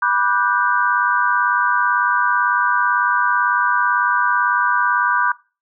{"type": "chord", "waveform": "sine", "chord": "G major seventh", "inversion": "first", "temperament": "just", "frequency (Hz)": [980, 1176, 1470, 1568], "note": ["B5", "D6", "F#6", "G6"], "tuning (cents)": [-14, 2, -12, 0], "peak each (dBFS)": -20, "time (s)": [0.02, 5.32], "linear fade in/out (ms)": 5, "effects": ["noise-tail reverb RT60 0.3 s tail -20 dB re dry"]}